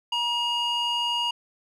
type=tone with band-pass filter; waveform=square; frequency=952 Hz; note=A#5; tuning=36 cents sharp; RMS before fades=-26 dBFS; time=0.12-1.31 s; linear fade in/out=5 ms; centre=2400 Hz; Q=2.8; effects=none